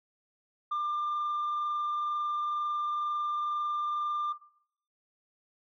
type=tone with frequency modulation; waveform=sine; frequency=1194 Hz; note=D6; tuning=28 cents sharp; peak=-26 dBFS; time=0.71-4.33 s; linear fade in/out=10 ms; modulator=22.1 Hz; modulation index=0.26; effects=noise-tail reverb RT60 0.6 s tail -17 dB re dry + tanh soft clip ceiling -27 dBFS